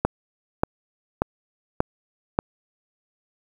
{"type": "click train", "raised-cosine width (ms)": 1, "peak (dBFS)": -4, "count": 5, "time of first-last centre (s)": [0.05, 2.389], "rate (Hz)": 1.71, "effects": ["7-bit"]}